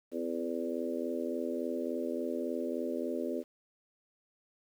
harmonic tone with a mistuned harmonic, 83.5 Hz, E2, 23 cents sharp, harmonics 3 / 4 / 5 / 6 / 7, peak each -37 / -38 / -39 / -40 / -40 dBFS, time 0.11-3.44 s, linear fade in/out 50 ms, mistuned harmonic 3, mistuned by +31 cents, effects 10-bit

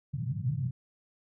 white band-pass noise, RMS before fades -32 dBFS, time 0.13-0.71 s, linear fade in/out 10 ms, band 110 to 150 Hz, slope 48 dB/octave, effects none

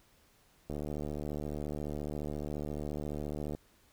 click train, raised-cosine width 2 ms, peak -25 dBFS, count 213, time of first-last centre 0.7-3.549 s, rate 74.4 Hz, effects pink hiss -66 dBFS RMS until 3.92 s

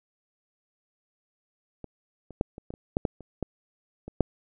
clicks, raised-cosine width 2 ms, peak -25 / -30 / -10 / -27 / -23 / -27 / -11 / -11 / -30 / -15 / -25 / -6 dBFS, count 12, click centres 1.843 / 2.307 / 2.411 / 2.581 / 2.705 / 2.739 / 2.969 / 3.052 / 3.207 / 3.427 / 4.08 / 4.207 s, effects none

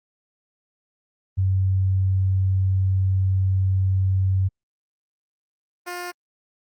sine / 10% pulse tone pair in turn, 95 / 354.5 Hz, F#2 / F4, +46 / +26 cents, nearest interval octave + major seventh, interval 2280 cents, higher second, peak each -17 / -21 dBFS, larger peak first, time 1.37-4.49 / 5.86-6.12 s, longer first, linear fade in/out 20 ms, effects Opus 24 kbps

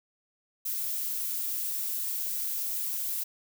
violet noise, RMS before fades -32 dBFS, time 0.65-3.24 s, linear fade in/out 10 ms, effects none

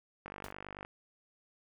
click train, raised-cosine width 0.5 ms, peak -28 dBFS, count 30, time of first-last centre 0.26-0.849 s, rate 49.2 Hz
pink noise with exponential decay, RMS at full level -40 dBFS, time 0.44-0.52 s, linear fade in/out 2 ms, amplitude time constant 17 ms
effects none

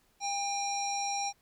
square tone with low-pass filter, 803 Hz, G5, 41 cents sharp, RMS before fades -33 dBFS, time 0.2-1.33 s, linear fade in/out 50 ms, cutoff 6100 Hz, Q 8.3, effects pink hiss -69 dBFS RMS until 1.41 s

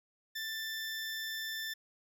20% pulse tone, 1772 Hz, A6, 12 cents sharp, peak -32 dBFS, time 0.35-1.74 s, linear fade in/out 10 ms, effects none

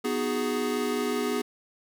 square chord, G# minor seventh, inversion first, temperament equal, 246.9 / 311.1 / 370 / 415.3 Hz, B3 / D#4 / F#4 / G#4, 0 / 0 / 0 / 0 cents, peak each -31 / -36 / -35 / -30 dBFS, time 0.04-1.42 s, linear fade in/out 10 ms, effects none

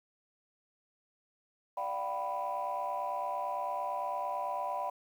sine chord, G dominant seventh, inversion second, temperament equal with one note detuned, 587.3 / 698.5 / 767.4 / 987.8 Hz, D5 / F5 / G5 / B5, 0 / 0 / -37 / 0 cents, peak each -39 / -39 / -37 / -35 dBFS, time 1.77-4.9 s, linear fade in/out 5 ms, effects tanh soft clip ceiling -26 dBFS + 10-bit

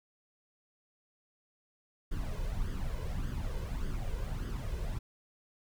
brown noise with flanger, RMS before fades -35 dBFS, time 2.11-4.99 s, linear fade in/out 10 ms, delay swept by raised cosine 0.61 to 2.01 ms, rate 1.7 Hz, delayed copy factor +0.65, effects none

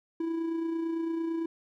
triangle tone with amplitude modulation, 329.6 Hz, E4, in tune, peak -25 dBFS, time 0.2-1.46 s, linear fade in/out 5 ms, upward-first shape sine, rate 28.9 Hz, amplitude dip 40%, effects none

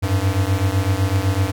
square beating tone pair, 92.6 / 100.5 Hz, F#2 / G2, +2 / +44 cents, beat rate 7.9 Hz, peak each -20 dBFS, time 0.02-1.52 s, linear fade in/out 20 ms, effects none

